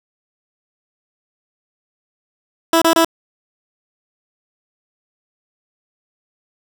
15% pulse tone bursts, 329.6 Hz, E4, in tune, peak -4 dBFS, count 3, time 2.73-3.047 s, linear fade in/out 2 ms, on 87 ms, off 28 ms, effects none

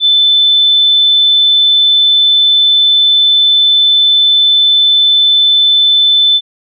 sine tone, 3520 Hz, A7, in tune, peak -5 dBFS, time 0-6.41 s, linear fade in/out 50 ms, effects none

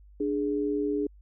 sine tone pair together, 294.4 / 415.8 Hz, D4 / G#4, +4 / +2 cents, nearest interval tritone, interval 598 cents, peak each -28 dBFS, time 0.2-1.07 s, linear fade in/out 5 ms, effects added 50 Hz sine -50 dBFS peak until 1.21 s

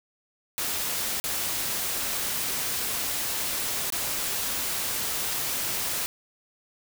white noise with dropouts, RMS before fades -29 dBFS, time 0.58-6.06 s, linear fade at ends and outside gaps 0 ms, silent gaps 1.2-1.24 / 3.902-3.923 s, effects none

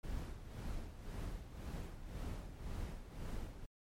brown noise with tremolo, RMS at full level -42 dBFS, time 0.03-3.66 s, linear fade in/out 10 ms, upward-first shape sine, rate 1.9 Hz, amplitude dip 65%, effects MP3 64 kbps

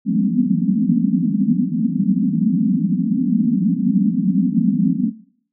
pink band-pass noise, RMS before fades -17 dBFS, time 0.05-5.13 s, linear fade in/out 50 ms, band 170 to 270 Hz, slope 96 dB/octave, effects noise-tail reverb RT60 0.6 s tail -20 dB re dry

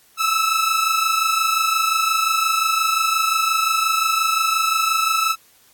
sawtooth tone pair together, 1297.3 / 1323 Hz, E6 / E6, -28 / +6 cents, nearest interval unison, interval 34 cents, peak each -16 dBFS, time 0.17-5.36 s, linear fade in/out 50 ms, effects white hiss -54 dBFS RMS until 5.73 s + AAC 64 kbps

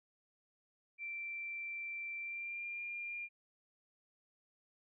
sine tone with pitch glide, 2348 to 2399 Hz, D7 to D7, -1 to +36 cents, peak -40 dBFS, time 0.98-3.29 s, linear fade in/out 50 ms, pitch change +37 cents, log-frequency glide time 2.2-2.69 s, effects none

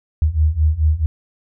sine beating tone pair, 75.1 / 79.7 Hz, D2 / D#2, +39 / +42 cents, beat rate 4.6 Hz, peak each -17 / -15 dBFS, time 0.22-1.06 s, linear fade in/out 0 ms, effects none

